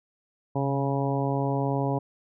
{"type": "harmonic tone with a mistuned harmonic", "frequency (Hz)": 138.59, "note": "C#3", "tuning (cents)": 0, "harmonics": [1, 2, 3, 4, 5, 6, 7], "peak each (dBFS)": [-27, -30, -32, -33, -34, -35, -35], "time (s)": [0.55, 1.99], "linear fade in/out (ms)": 10, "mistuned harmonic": 1, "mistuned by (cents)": -32, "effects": []}